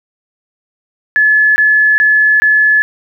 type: tone bursts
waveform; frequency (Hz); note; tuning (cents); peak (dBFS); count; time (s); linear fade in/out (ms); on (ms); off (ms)
sine; 1717; A6; -43; -6; 4; 1.16-2.82; 0; 400; 20
effects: 8-bit